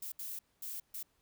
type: noise bursts at uneven times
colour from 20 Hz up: violet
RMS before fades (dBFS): -42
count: 4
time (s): 0.02-0.12 / 0.19-0.39 / 0.62-0.8 / 0.94-1.03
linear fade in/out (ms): 5
effects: pink hiss -75 dBFS RMS until 1.21 s